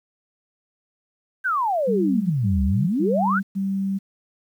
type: exponential two-way sweep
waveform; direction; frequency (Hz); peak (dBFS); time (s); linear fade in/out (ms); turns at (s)
sine; down then up; 1606 to 67 to 1606; -19; 1.44-3.4; 20; 2.64
type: tone bursts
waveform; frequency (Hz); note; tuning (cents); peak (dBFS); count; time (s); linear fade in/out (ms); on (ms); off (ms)
sine; 194.6; G3; -12; -21; 4; 1.87-3.99; 20; 440; 120
effects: 9-bit